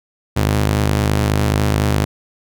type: ring-modulated tone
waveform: sawtooth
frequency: 103.83 Hz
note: G#2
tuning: in tune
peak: -7 dBFS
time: 0.36-2.05 s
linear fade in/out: 10 ms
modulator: 24.8 Hz
effects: none